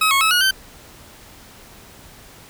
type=tone with pitch steps; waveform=20% pulse; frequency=1276 / 1096 / 1296 / 1448 / 1545 Hz; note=D#6 / C#6 / E6 / F#6 / G6; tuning=+43 / -20 / -30 / -38 / -26 cents; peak=-9 dBFS; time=0.01-0.51 s; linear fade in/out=5 ms; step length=100 ms; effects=pink hiss -44 dBFS RMS until 2.49 s